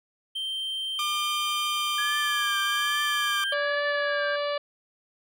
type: tone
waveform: triangle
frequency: 3136 Hz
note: G7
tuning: in tune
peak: -27 dBFS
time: 0.35-3.54 s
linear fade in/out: 10 ms
type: tone with pitch glide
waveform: sawtooth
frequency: 1199 to 1183.2 Hz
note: D6 to D6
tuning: +36 to +13 cents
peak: -24 dBFS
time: 0.99-3.44 s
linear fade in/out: 2 ms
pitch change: -23 cents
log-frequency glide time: 1.7-2.55 s
type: tone with vibrato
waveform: sine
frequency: 1667 Hz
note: G#6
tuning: 6 cents sharp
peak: -28 dBFS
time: 1.98-4.36 s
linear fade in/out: 5 ms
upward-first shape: triangle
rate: 1.2 Hz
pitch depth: 87 cents each way
type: harmonic tone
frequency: 580 Hz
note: D5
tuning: 22 cents flat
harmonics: 1 / 2 / 3 / 4 / 5 / 6 / 7 / 8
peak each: -27 / -33 / -38 / -41 / -39 / -42 / -42 / -45 dBFS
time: 3.52-4.58 s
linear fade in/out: 5 ms
effects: none